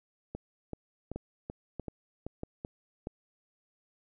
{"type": "two click trains", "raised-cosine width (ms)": 2, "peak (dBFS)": [-23, -24], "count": [4, 7], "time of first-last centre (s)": [[1.16, 3.071], [0.35, 2.649]], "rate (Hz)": [1.57, 2.61], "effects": []}